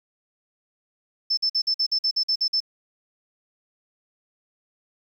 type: tone bursts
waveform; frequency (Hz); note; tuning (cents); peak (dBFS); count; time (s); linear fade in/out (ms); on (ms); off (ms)
sine; 5280; E8; +2; -19; 11; 1.3-2.604; 10; 74; 49
effects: 9-bit